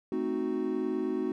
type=chord; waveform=triangle; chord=A diminished seventh; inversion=none; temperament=equal; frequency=220 / 261.6 / 311.1 / 370 Hz; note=A3 / C4 / Eb4 / Gb4; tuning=0 / 0 / 0 / 0 cents; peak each=-35 / -32 / -32 / -30 dBFS; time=0.12-1.32 s; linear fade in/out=2 ms; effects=none